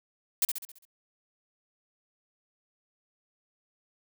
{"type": "noise with echo", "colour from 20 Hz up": "blue", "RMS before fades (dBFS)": -24, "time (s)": [0.42, 0.45], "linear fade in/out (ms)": 2, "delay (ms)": 67, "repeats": 6, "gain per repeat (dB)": -6, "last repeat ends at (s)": 0.852, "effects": []}